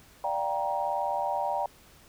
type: chord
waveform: sine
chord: G minor seventh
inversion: second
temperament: just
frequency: 588 / 705.6 / 784 / 940.8 Hz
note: D5 / F5 / G5 / Bb5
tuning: +2 / +18 / 0 / +16 cents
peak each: -33 / -35 / -31 / -31 dBFS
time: 0.24-1.66 s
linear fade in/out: 2 ms
effects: pink hiss -56 dBFS RMS until 2.08 s